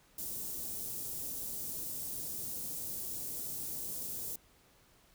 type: band-stop noise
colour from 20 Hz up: white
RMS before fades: -40 dBFS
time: 0.18-4.36 s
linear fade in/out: 5 ms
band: 400 to 7900 Hz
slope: 12 dB/octave
effects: pink hiss -65 dBFS RMS until 5.14 s